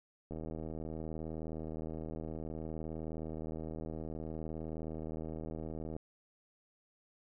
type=click train; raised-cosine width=2 ms; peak=-29 dBFS; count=450; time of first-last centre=0.31-5.965 s; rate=79.4 Hz; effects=none